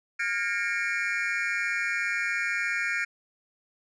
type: tone cluster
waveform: triangle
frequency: 1411 / 1628 / 1830 / 2191 / 2377 Hz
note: F6 / G#6 / A#6 / C#7 / D7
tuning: +17 / -35 / -32 / -21 / +20 cents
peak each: -31 dBFS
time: 0.19-3.05 s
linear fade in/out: 10 ms
effects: resampled to 24000 Hz